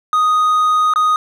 triangle tone with dropouts, 1244.5 Hz, D#6, in tune, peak -9 dBFS, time 0.13-1.16 s, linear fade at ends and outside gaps 1 ms, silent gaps 0.937-0.959 s, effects none

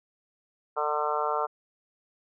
harmonic tone, 150 Hz, D3, 37 cents sharp, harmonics 3 / 4 / 5 / 6 / 7 / 8 / 9, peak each -33 / -33 / -33 / -33 / -33 / -33 / -33 dBFS, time 0.76-1.47 s, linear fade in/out 20 ms, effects none

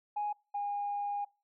sine tone pair in turn, 830.6 / 814.9 Hz, G#5 / G#5, 0 / -33 cents, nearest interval unison, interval 33 cents, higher first, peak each -30 / -31 dBFS, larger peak first, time 0.16-0.33 / 0.54-1.25 s, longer second, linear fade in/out 10 ms, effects noise-tail reverb RT60 0.3 s tail -23 dB re dry + tanh soft clip ceiling -27 dBFS

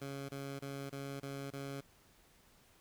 15% pulse tone bursts, 138.59 Hz, C#3, in tune, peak -35 dBFS, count 6, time 0.01-1.81 s, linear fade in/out 10 ms, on 280 ms, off 24 ms, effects pink hiss -66 dBFS RMS until 2.8 s

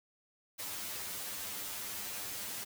white noise with comb filter, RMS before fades -41 dBFS, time 0.58-2.65 s, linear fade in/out 20 ms, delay 10 ms, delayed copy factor +0.95, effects none

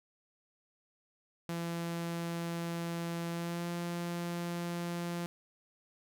sawtooth tone with pitch glide, 169.3 to 172.46 Hz, E3 to F3, +46 to -21 cents, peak -31 dBFS, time 1.49-5.26 s, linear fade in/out 0 ms, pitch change +33 cents, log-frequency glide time 3.31-3.68 s, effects none

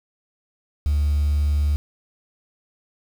sine tone, 73.42 Hz, D2, in tune, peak -15 dBFS, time 0.86-1.76 s, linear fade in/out 0 ms, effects tanh soft clip ceiling -15 dBFS + 7-bit

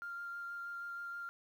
sine tone with vibrato, 1394 Hz, F6, 4 cents flat, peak -40 dBFS, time 0.02-1.29 s, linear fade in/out 0 ms, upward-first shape sine, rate 6.3 Hz, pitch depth 10 cents each way, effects tanh soft clip ceiling -36 dBFS + 11-bit

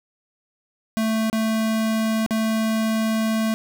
square tone with dropouts, 221.1 Hz, A3, 9 cents sharp, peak -20 dBFS, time 0.97-3.54 s, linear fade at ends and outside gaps 0 ms, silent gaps 1.299-1.329 / 2.263-2.308 s, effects none

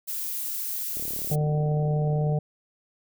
violet noise, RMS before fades -31 dBFS, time 0.07-1.36 s, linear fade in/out 20 ms
click train, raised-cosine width 2 ms, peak -28 dBFS, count 50, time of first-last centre 0.97-2.324 s, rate 36.2 Hz
harmonic tone, 150.4 Hz, D3, 42 cents sharp, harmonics 1 / 3 / 4 / 5, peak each -22 / -32 / -34 / -36 dBFS, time 1.31-2.39 s, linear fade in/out 5 ms
effects none

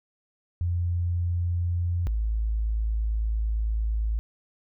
sine tone pair in turn, 87.1 / 54.45 Hz, F2 / A1, -4 / -17 cents, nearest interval minor sixth, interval 813 cents, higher first, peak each -23 dBFS, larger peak neither, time 0.61-2.07 / 2.07-4.19 s, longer second, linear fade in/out 0 ms, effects none

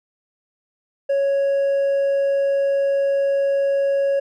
sine tone with hard clipping, 554.4 Hz, C#5, in tune, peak -17 dBFS, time 1.09-4.2 s, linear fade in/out 10 ms, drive 2 dB, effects none

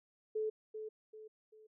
sine tone with echo, 433.3 Hz, A4, 27 cents flat, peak -33 dBFS, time 0.35-0.5 s, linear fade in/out 10 ms, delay 390 ms, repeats 3, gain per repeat -8 dB, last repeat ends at 1.67 s, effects none

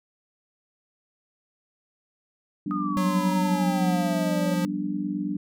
sine chord, G dominant seventh, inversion third, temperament just, 176.4 / 196 / 245 / 294 Hz, F3 / G3 / B3 / D4, +18 / 0 / -14 / +2 cents, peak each -34 / -30 / -35 / -29 dBFS, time 2.66-5.37 s, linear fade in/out 5 ms
sine exponential sweep, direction down, 1251 to 556 Hz, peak -29 dBFS, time 2.71-4.54 s, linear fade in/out 0 ms
square tone with pitch glide, 185 to 176.75 Hz, F#3 to F3, 0 to +21 cents, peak -24 dBFS, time 2.97-4.65 s, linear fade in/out 0 ms, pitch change -79 cents, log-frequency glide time 3.45-4.14 s
effects none

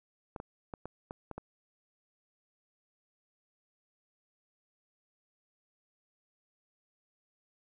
clicks, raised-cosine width 1 ms, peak -26 dBFS, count 7, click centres 0.362 / 0.401 / 0.738 / 0.856 / 1.109 / 1.313 / 1.38 s, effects none

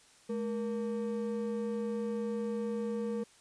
triangle ring-modulated tone, 342.5 Hz, F4, 34 cents flat, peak -27 dBFS, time 0.29-3.24 s, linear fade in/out 10 ms, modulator 129 Hz, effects white hiss -61 dBFS RMS until 3.4 s + resampled to 22050 Hz

